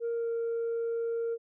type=tone with pitch glide; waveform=sine; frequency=466.2 to 462.4 Hz; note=A#4 to A#4; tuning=0 to -14 cents; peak=-27 dBFS; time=0-1.38 s; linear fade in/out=50 ms; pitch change=-14 cents; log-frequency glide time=0.13-0.29 s; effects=tanh soft clip ceiling -27 dBFS